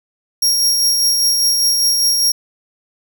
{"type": "tone with tremolo", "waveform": "sawtooth", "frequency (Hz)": 5590, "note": "F8", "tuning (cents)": 1, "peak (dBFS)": -8, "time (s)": [0.42, 2.32], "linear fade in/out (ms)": 5, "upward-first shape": "triangle", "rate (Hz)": 5, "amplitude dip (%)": 35, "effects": []}